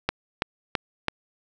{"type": "click train", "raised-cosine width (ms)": 0.3, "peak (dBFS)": -6, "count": 4, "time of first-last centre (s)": [0.09, 1.083], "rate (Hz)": 3.02, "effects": []}